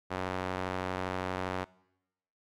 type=tone with band-pass filter; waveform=sawtooth; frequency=92.5 Hz; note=F#2; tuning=in tune; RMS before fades=-35 dBFS; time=0.1-1.65 s; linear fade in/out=20 ms; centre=990 Hz; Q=0.66; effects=noise-tail reverb RT60 0.9 s tail -23 dB re dry